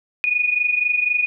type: tone pair together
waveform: sine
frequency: 2459 / 2483 Hz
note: D#7 / D#7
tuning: -21 / -4 cents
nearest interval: unison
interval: 17 cents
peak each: -18 / -22 dBFS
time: 0.24-1.26 s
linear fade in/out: 0 ms
effects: none